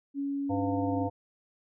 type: tone with pitch glide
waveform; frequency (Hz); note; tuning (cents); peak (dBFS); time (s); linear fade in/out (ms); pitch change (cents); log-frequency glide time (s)
sine; 280 to 276.1; C#4 to C#4; +18 to -7; -29; 0.14-1.09; 50; -25; 0.88-0.95
type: harmonic tone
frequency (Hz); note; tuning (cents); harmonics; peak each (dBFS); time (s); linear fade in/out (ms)
100; G2; +35; 1 / 3 / 5 / 7 / 9; -34 / -39 / -35 / -35 / -38; 0.49-1.1; 20
effects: none